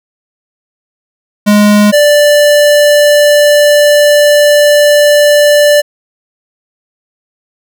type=tone pair in turn; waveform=square; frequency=207.7 / 587.5 Hz; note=G#3 / D5; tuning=0 / +1 cents; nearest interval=octave + tritone; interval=1801 cents; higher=second; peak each=-4 dBFS; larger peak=neither; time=1.46-1.92 / 1.92-5.82 s; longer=second; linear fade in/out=20 ms; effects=none